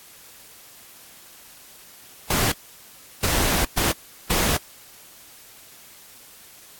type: noise bursts at uneven times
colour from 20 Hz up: pink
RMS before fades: -21 dBFS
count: 4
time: 2.3-2.52 / 3.23-3.65 / 3.77-3.92 / 4.3-4.57 s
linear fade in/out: 5 ms
effects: white hiss -47 dBFS RMS until 6.79 s + AAC 64 kbps